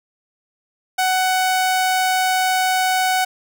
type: tone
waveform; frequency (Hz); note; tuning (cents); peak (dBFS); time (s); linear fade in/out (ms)
sawtooth; 746; F#5; +14; -12; 0.98-3.25; 10
effects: none